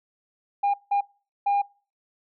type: tone bursts at uneven times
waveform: sine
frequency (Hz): 807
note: G#5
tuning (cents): -50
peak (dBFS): -17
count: 3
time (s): 0.63-0.74 / 0.91-1.01 / 1.46-1.62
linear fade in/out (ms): 10
effects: noise-tail reverb RT60 0.4 s tail -26 dB re dry + tanh soft clip ceiling -18 dBFS